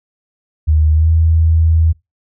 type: tone with pitch glide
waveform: sine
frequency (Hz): 77.3 to 81.05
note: D#2 to E2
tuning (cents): -11 to -29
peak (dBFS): -8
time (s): 0.67-1.93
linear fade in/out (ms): 20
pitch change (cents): +82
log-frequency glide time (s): 0.93-1.09
effects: noise-tail reverb RT60 0.2 s tail -23 dB re dry